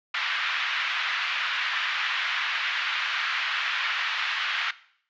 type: band-pass noise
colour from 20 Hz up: pink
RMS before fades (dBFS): -28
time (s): 0.14-4.71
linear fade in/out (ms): 5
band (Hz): 1300 to 3400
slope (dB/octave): 24
effects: noise-tail reverb RT60 0.6 s tail -18 dB re dry + resampled to 16000 Hz